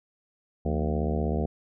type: harmonic tone with a mistuned harmonic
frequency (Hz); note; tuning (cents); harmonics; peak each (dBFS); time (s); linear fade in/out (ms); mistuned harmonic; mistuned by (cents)
76.1; D#2; -38; 1 / 2 / 3 / 4 / 5 / 6 / 7 / 8 / 9 / 10; -28 / -31 / -32 / -38 / -35 / -35 / -38 / -42 / -37 / -43; 0.65-1.46; 5; 2; +150
effects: none